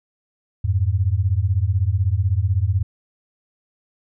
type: beating tone pair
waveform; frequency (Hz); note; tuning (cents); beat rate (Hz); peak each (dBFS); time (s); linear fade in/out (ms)
sine; 87.31 / 103.31; F2 / G#2; 0 / -9; 16; -19; 0.64-2.83; 10
effects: none